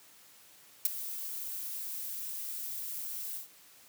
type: noise with ADSR envelope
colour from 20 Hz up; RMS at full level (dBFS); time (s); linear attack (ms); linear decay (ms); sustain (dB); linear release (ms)
violet; -23; 0.85-3.48; 4; 18; -16; 120
effects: white hiss -58 dBFS RMS until 3.88 s + high-pass 100 Hz 12 dB/octave